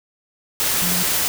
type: tone in noise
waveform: sine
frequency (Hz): 176.9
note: F3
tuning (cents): +23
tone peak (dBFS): -25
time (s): 0.82-1.03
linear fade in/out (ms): 0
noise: white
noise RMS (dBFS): -20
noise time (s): 0.6-1.28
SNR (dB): -8
effects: none